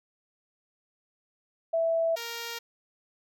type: tone pair in turn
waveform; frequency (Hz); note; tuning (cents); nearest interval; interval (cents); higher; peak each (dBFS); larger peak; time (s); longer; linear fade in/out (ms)
sine / 5% pulse; 659.3 / 466.2; E5 / A#4; 0 / 0; tritone; 600; first; -23; neither; 1.73-2.16 / 2.16-2.59; neither; 10
effects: none